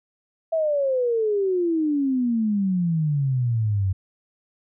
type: exponential sweep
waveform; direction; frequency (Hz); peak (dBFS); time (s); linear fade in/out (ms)
sine; down; 661 to 92.5; -19; 0.52-3.93; 10
effects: none